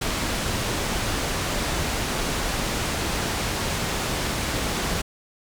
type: low-pass noise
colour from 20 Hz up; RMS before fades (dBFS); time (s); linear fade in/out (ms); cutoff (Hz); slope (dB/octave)
pink; -26; 0.01-5.02; 10; 8900; 12
effects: none